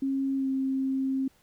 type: tone with pitch glide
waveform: sine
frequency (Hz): 270.7 to 266.5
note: C#4 to C4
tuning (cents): -41 to +32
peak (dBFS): -25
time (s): 0.02-1.28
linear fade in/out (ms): 5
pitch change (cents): -27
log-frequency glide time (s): 0.35-0.48
effects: pink hiss -64 dBFS RMS until 1.42 s